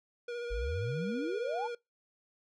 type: tone with vibrato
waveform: square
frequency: 477.7 Hz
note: A#4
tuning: 42 cents sharp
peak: -37 dBFS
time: 0.28-1.75 s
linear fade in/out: 5 ms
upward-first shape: sine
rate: 15 Hz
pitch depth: 22 cents each way
type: exponential sweep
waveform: sine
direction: up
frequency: 46.25 to 932.3 Hz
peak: -33 dBFS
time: 0.5-1.68 s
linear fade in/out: 20 ms
effects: noise-tail reverb RT60 0.2 s tail -24 dB re dry + low-pass 4000 Hz 12 dB/octave